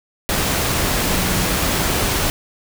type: tone in noise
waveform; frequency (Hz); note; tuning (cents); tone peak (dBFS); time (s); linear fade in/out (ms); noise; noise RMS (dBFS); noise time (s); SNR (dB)
sine; 186.2; F#3; +11; -24; 1.1-1.56; 0; pink; -19; 0.29-2.3; -8
effects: none